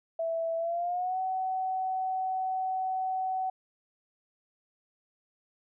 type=tone with pitch glide; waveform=sine; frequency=659.3 to 753 Hz; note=E5 to F#5; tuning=0 to +30 cents; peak=-28 dBFS; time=0.19-3.5 s; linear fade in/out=5 ms; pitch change=+230 cents; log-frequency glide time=0.57-1.19 s; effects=none